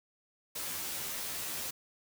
white noise with comb filter, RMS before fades -38 dBFS, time 0.55-1.71 s, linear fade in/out 10 ms, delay 13 ms, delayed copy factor +0.85, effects none

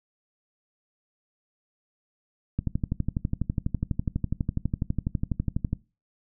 click train, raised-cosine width 5 ms, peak -13 dBFS, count 39, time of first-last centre 2.59-5.73 s, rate 12.1 Hz, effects noise-tail reverb RT60 0.3 s tail -21 dB re dry

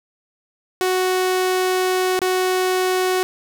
sawtooth tone with dropouts, 370 Hz, F#4, in tune, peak -13 dBFS, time 0.81-3.23 s, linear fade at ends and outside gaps 0 ms, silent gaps 2.191-2.217 s, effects 8-bit

